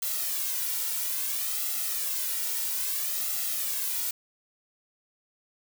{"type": "noise with flanger", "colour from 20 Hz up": "blue", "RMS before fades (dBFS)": -30, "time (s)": [0.02, 4.11], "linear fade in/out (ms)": 5, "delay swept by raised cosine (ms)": [1.5, 2.16], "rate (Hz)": 0.6, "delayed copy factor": 0.65, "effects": []}